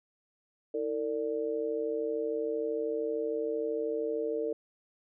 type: tone with amplitude modulation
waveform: sine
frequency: 454.5 Hz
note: A#4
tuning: 44 cents flat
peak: -25 dBFS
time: 0.74-4.53 s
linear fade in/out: 5 ms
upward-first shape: sine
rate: 133 Hz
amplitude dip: 95%
effects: none